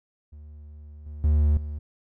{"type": "tone with level steps", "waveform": "triangle", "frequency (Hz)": 74.7, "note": "D2", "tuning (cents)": 30, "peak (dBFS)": [-39, -33, -15, -28], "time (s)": [0.32, 1.79], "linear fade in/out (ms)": 10, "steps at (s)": [1.06, 1.24, 1.57], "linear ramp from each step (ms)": 2, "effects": []}